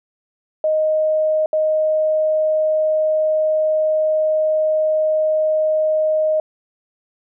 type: tone bursts at uneven times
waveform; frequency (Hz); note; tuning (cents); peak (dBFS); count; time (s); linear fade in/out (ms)
sine; 622.3; D#5; 0; -14; 2; 0.64-1.46 / 1.53-6.4; 2
effects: none